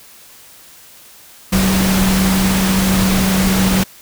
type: tone in noise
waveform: sine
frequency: 190 Hz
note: F#3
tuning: 46 cents sharp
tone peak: -13 dBFS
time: 1.52-3.84 s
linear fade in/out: 10 ms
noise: pink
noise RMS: -18 dBFS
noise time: 1.52-3.84 s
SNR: +2 dB
effects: white hiss -42 dBFS RMS until 4.01 s